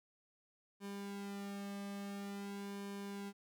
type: tone with flanger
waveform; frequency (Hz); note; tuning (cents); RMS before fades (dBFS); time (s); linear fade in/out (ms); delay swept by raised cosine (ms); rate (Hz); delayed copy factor
sawtooth; 200; G3; +35; -45; 0.8-3.33; 50; 1.5 to 2.12; 0.48; -0.8
effects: none